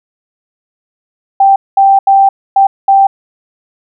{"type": "tone bursts at uneven times", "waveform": "sine", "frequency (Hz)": 784, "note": "G5", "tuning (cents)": 0, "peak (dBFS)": -3, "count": 5, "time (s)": [[1.4, 1.56], [1.77, 1.99], [2.07, 2.29], [2.56, 2.67], [2.88, 3.07]], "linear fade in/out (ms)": 5, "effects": []}